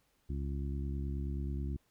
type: harmonic tone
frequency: 69.4 Hz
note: C#2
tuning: 3 cents sharp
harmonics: 1 / 2 / 3 / 4 / 5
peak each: -35 / -41 / -45 / -47 / -49 dBFS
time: 0.29-1.77 s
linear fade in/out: 10 ms
effects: pink hiss -74 dBFS RMS until 1.9 s